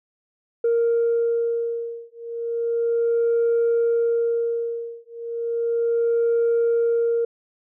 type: beating tone pair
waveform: sine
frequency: 465.7 / 466.04 Hz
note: A#4 / A#4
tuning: -2 / 0 cents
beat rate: 0.34 Hz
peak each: -21 dBFS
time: 0.64-7.25 s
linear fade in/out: 5 ms
effects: tanh soft clip ceiling -14 dBFS